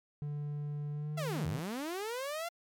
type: tone with pitch glide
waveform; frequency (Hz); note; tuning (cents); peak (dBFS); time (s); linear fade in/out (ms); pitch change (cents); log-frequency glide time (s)
triangle; 146.83 to 154.4; D3 to D#3; 0 to -13; -33; 0.22-1.59; 0; +87; 0.91-1.32
type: linear two-way sweep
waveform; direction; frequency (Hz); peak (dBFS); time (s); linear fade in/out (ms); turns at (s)
sawtooth; down then up; 698.5 to 73.42 to 698.5; -32; 1.17-2.49; 10; 1.47
effects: MP3 96 kbps